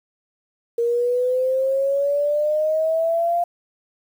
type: exponential sweep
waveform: sine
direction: up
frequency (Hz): 466.1 to 698.5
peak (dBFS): -17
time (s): 0.78-3.44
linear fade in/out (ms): 5
effects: 8-bit